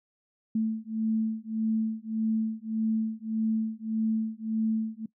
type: beating tone pair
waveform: sine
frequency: 220 / 221.7 Hz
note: A3 / A3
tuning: 0 / +13 cents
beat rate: 1.7 Hz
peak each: -29 / -29 dBFS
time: 0.55-5.06 s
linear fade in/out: 5 ms
effects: noise-tail reverb RT60 0.1 s tail -19 dB re dry